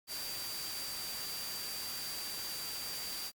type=tone in noise; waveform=sine; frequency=4699 Hz; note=D8; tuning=in tune; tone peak=-42 dBFS; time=0.07-3.32 s; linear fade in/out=50 ms; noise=white; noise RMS=-42 dBFS; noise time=0.07-3.32 s; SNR=-3 dB; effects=Opus 48 kbps